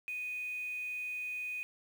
sine tone with quantisation, 2489 Hz, D#7, in tune, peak -36 dBFS, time 0.08-1.63 s, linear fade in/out 0 ms, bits 9, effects none

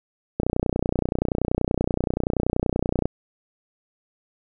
click train, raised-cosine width 2 ms, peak -8 dBFS, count 82, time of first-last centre 0.4-3.056 s, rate 30.5 Hz, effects none

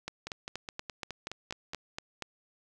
two click trains, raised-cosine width 0.2 ms, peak -21 / -19 dBFS, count 8 / 10, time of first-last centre 0.27-1.734 / 0.08-2.223 s, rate 4.78 / 4.2 Hz, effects none

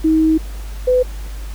sine tone pair in turn, 317 / 503.2 Hz, D#4 / B4, +32 / +32 cents, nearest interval minor sixth, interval 800 cents, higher second, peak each -10 dBFS, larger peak neither, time 0.04-0.38 / 0.87-1.03 s, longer first, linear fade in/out 10 ms, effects added 50 Hz sine -25 dBFS peak until 1.54 s + pink hiss -40 dBFS RMS until 1.54 s

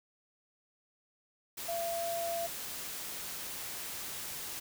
sine tone in noise, 678 Hz, E5, 49 cents sharp, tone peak -33 dBFS, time 1.68-2.47 s, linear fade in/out 10 ms, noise white, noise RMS -41 dBFS, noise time 1.57-4.6 s, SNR +5 dB, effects none

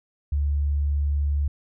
sine tone, 72.1 Hz, D2, 31 cents flat, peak -20 dBFS, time 0.32-1.48 s, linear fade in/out 5 ms, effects none

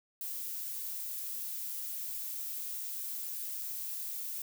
violet noise, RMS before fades -39 dBFS, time 0.21-4.42 s, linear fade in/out 2 ms, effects none

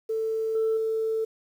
sine tone with level steps, 443.7 Hz, A4, 14 cents sharp, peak -24 / -20 / -23 dBFS, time 0.09-1.25 s, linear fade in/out 10 ms, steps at 0.55 / 0.77 s, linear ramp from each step 2 ms, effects tanh soft clip ceiling -19 dBFS + 9-bit

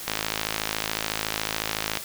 click train, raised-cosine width 0.2 ms, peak -7 dBFS, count 103, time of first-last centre 0.08-1.972 s, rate 53.9 Hz, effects white hiss -37 dBFS RMS until 2.04 s

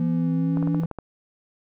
sine exponential sweep, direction up, 239 to 293.7 Hz, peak -24 dBFS, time 0-0.8 s, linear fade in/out 0 ms
triangle tone with pitch glide, 169.9 to 165.25 Hz, F3 to E3, -47 to +5 cents, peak -20 dBFS, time 0-0.86 s, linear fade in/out 5 ms, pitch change -48 cents, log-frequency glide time 0.1-0.31 s
clicks, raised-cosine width 1 ms, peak -19 dBFS, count 7, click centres 0.572 / 0.627 / 0.674 / 0.746 / 0.835 / 0.913 / 0.987 s
effects none

